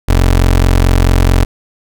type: tone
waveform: 25% pulse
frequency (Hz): 44.58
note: F1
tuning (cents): +36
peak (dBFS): -3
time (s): 0.08-1.45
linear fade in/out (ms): 10
effects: none